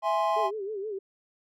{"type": "chord", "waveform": "triangle", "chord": "E augmented", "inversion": "none", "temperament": "equal", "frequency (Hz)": [659.3, 830.6, 1046.5], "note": ["E5", "G#5", "B#5"], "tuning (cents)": [0, 0, 0], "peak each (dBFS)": -26, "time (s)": [0.02, 0.51], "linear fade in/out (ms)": 50}
{"type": "tone with vibrato", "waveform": "sine", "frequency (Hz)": 410.9, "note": "G#4", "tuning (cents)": -18, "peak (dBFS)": -31, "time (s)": [0.36, 0.99], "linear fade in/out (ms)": 10, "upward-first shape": "sine", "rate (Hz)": 6.3, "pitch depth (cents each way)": 120}
{"effects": []}